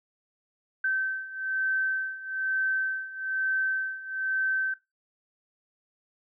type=beating tone pair; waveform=sine; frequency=1544 / 1545.1 Hz; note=G6 / G6; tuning=-27 / -25 cents; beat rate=1.1 Hz; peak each=-31 / -28 dBFS; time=0.84-4.74 s; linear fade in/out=5 ms; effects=noise-tail reverb RT60 0.2 s tail -17 dB re dry